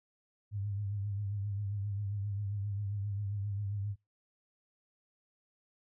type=tone with vibrato; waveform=sine; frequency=101.2 Hz; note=G#2; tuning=44 cents flat; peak=-33 dBFS; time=0.51-3.96 s; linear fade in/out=50 ms; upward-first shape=triangle; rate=7.5 Hz; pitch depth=70 cents each way; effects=noise-tail reverb RT60 0.2 s tail -24 dB re dry